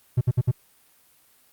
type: tone bursts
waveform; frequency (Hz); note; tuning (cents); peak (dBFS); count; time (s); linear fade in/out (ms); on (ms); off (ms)
triangle; 123.47; B2; 0; -14; 4; 0.17-0.515; 10; 42; 59
effects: white hiss -59 dBFS RMS until 1.52 s + Opus 32 kbps